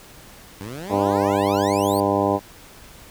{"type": "exponential sweep", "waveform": "15% pulse", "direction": "up", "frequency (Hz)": [93, 4747], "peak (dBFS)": -25, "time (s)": [0.61, 2], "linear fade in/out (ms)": 0}
{"type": "harmonic tone", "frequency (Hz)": 100, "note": "G2", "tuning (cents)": 35, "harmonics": [1, 2, 3, 4, 5, 6, 7, 8, 9, 10], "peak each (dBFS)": [-29, -27, -24, -25, -26, -24, -30, -25, -30, -27], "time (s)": [0.89, 2.4], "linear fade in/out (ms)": 50}
{"effects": ["pink hiss -45 dBFS RMS until 3.1 s"]}